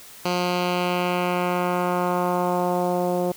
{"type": "tone with low-pass filter sweep", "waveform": "10% pulse", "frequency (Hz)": 178.4, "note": "F3", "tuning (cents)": 37, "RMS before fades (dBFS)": -23, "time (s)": [0.25, 3.32], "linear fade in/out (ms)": 5, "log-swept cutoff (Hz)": [5000, 550], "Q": 1.4, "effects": ["white hiss -44 dBFS RMS until 3.36 s"]}